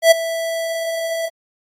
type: tone with ADSR envelope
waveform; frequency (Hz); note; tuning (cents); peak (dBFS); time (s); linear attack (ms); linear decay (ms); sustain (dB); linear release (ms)
square; 659.3; E5; 0; -5; 0.02-1.3; 93; 14; -16; 49
effects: AAC 48 kbps